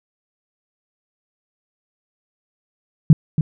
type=tone with echo; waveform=sine; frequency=154.3 Hz; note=D#3; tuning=14 cents flat; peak=-3 dBFS; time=3.1-3.13 s; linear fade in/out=2 ms; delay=280 ms; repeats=1; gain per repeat=-10 dB; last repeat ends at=3.41 s; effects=none